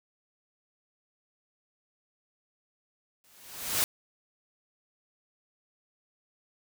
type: noise with exponential growth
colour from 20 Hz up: white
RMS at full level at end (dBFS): -24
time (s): 3.24-3.84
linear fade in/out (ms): 0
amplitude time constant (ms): 130
effects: none